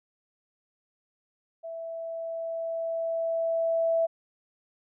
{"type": "tone with level ramp", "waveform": "sine", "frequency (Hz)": 660, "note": "E5", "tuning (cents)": 2, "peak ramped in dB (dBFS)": [-35, -21], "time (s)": [1.63, 4.07], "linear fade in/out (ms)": 20, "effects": []}